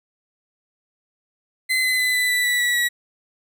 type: tone with pitch steps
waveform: 35% pulse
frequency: 2043 / 2027 / 2010 / 1994 / 1978 / 1962 / 1946.2 / 1930.6 Hz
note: C7 / B6 / B6 / B6 / B6 / B6 / B6 / B6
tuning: -42 / +45 / +30 / +16 / +2 / -12 / -26 / -40 cents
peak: -16 dBFS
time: 1.69-2.89 s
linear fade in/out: 20 ms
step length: 150 ms
effects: none